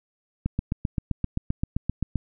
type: click train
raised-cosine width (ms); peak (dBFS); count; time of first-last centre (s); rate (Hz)
5; -12; 14; 0.46-2.157; 7.66
effects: none